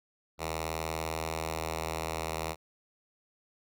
5% pulse tone with notch filter, 80.4 Hz, E2, 43 cents flat, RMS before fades -35 dBFS, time 0.38-2.56 s, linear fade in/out 50 ms, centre 230 Hz, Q 0.81, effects Opus 48 kbps

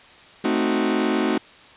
40% pulse chord, A diminished seventh, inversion none, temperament equal, 220 / 261.6 / 311.1 / 370 Hz, A3 / C4 / Eb4 / Gb4, 0 / 0 / 0 / 0 cents, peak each -24 dBFS, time 0.44-1.38 s, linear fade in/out 5 ms, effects white hiss -47 dBFS RMS until 1.76 s + resampled to 8000 Hz

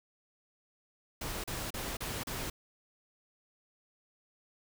pink noise bursts, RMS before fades -38 dBFS, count 5, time 1.21-2.5 s, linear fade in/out 5 ms, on 230 ms, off 35 ms, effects none

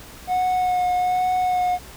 triangle tone with vibrato, 729 Hz, F#5, 26 cents flat, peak -16 dBFS, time 0.27-1.79 s, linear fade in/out 50 ms, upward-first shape sine, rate 1.2 Hz, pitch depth 16 cents each way, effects added 60 Hz sine -47 dBFS peak until 1.96 s + pink hiss -42 dBFS RMS until 1.96 s

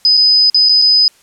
sine tone with dropouts, 5010 Hz, D#8, 11 cents sharp, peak -6 dBFS, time 0.05-1.08 s, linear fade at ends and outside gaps 1 ms, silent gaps 0.17-0.174 / 0.499-0.545 / 0.688-0.693 / 0.817-0.821 s, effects white hiss -49 dBFS RMS until 1.22 s + low-pass 10000 Hz 12 dB/octave

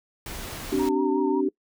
pink noise, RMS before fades -36 dBFS, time 0.26-0.89 s, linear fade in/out 2 ms
sine chord, C suspended second, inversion none, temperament equal with one note detuned, 261.6 / 293.7 / 382.6 Hz, C4 / D4 / G4, 0 / 0 / -42 cents, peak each -27 / -24 / -24 dBFS, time 0.72-1.49 s, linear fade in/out 5 ms
sine tone with vibrato, 922 Hz, A#5, 19 cents flat, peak -30 dBFS, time 0.79-1.41 s, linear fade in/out 10 ms, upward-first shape triangle, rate 5.5 Hz, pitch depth 57 cents each way
effects noise-tail reverb RT60 0.1 s tail -23 dB re dry

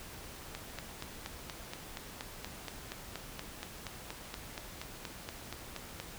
click train, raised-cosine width 0.2 ms, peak -22 dBFS, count 24, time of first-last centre 0.55-6 s, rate 4.22 Hz, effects pink hiss -48 dBFS RMS until 6.18 s

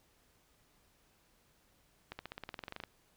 accelerating click train, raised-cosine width 0.3 ms, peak -26 dBFS, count 15, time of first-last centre 2.12-2.837 s, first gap 70 ms, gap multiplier 0.95, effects pink hiss -70 dBFS RMS until 3.16 s

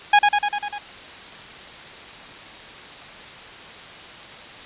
sawtooth tone with echo, 825 Hz, G#5, 12 cents flat, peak -6 dBFS, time 0.13-0.19 s, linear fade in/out 5 ms, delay 99 ms, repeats 6, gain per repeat -3 dB, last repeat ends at 0.784 s, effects white hiss -39 dBFS RMS until 4.65 s + resampled to 8000 Hz

